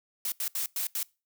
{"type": "noise bursts at uneven times", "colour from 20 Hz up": "blue", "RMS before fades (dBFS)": -31, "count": 5, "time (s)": [[0.25, 0.32], [0.4, 0.48], [0.55, 0.66], [0.76, 0.87], [0.95, 1.03]], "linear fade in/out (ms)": 2, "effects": ["noise-tail reverb RT60 0.3 s tail -24 dB re dry"]}